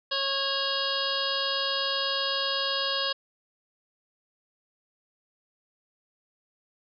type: harmonic tone with a mistuned harmonic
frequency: 548 Hz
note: C#5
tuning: 20 cents flat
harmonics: 1 / 2 / 3 / 5 / 6 / 7 / 8 / 9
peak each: -34 / -34 / -34 / -34 / -34 / -34 / -34 / -34 dBFS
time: 0.11-3.13 s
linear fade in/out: 10 ms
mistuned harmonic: 5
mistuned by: +61 cents
effects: none